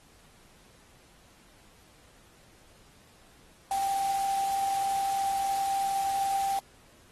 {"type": "tone in noise", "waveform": "sine", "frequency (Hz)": 786, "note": "G5", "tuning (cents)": 4, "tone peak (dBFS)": -26, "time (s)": [3.71, 6.59], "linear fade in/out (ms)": 2, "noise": "white", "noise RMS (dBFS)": -40, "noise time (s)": [3.71, 6.59], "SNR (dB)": 11, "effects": ["pink hiss -59 dBFS RMS until 7.11 s", "AAC 32 kbps"]}